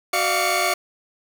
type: tone cluster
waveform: sawtooth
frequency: 371.4 / 602 / 695 / 1147 / 2218 Hz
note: F#4 / D5 / F5 / D6 / C#7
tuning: +7 / +43 / -9 / -41 / 0 cents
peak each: -25 / -23 / -19 / -23 / -21 dBFS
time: 0.13-0.74 s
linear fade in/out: 5 ms
effects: none